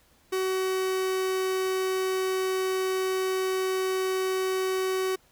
45% pulse tone, 376.6 Hz, F#4, 31 cents sharp, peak -25 dBFS, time 0.32-5.16 s, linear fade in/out 10 ms, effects pink hiss -62 dBFS RMS until 5.31 s

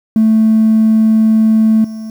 triangle tone with level steps, 220 Hz, A3, in tune, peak -3 / -20 dBFS, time 0.16-2.1 s, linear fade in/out 2 ms, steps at 1.84 s, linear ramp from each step 5 ms, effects tanh soft clip ceiling -3 dBFS + 7-bit

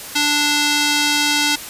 square tone with band-pass filter, 293.7 Hz, D4, in tune, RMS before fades -17 dBFS, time 0.15-1.56 s, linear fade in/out 10 ms, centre 4400 Hz, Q 0.95, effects white hiss -32 dBFS RMS until 1.69 s + resampled to 32000 Hz

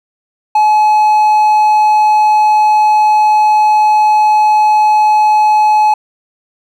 triangle tone, 852 Hz, G#5, 44 cents sharp, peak -4 dBFS, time 0.55-5.94 s, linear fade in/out 5 ms, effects none

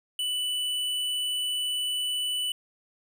triangle tone with hard clipping, 2977 Hz, F#7, 10 cents sharp, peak -28 dBFS, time 0.19-2.52 s, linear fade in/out 2 ms, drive 14 dB, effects none

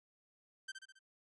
sawtooth tone with echo, 1557 Hz, G6, 12 cents flat, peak -38 dBFS, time 0.68-0.72 s, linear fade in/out 10 ms, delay 68 ms, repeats 4, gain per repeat -5 dB, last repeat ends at 0.992 s, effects resampled to 22050 Hz

